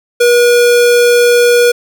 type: tone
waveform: square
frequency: 481.6 Hz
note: B4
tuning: 44 cents flat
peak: -6 dBFS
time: 0.2-1.72 s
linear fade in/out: 10 ms
effects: none